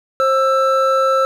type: tone pair together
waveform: triangle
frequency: 532 / 1327.1 Hz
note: C5 / E6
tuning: +29 / +11 cents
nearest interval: octave + major third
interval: 1582 cents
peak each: -13 dBFS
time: 0.2-1.25 s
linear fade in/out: 0 ms
effects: none